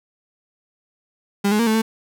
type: tone with pitch steps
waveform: 35% pulse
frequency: 201 / 211.1 / 232.6 / 218.9 / 222.8 Hz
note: G3 / G#3 / A#3 / A3 / A3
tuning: +44 / +29 / -4 / -9 / +22 cents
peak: -14 dBFS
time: 1.44-1.82 s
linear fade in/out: 10 ms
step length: 76 ms
effects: none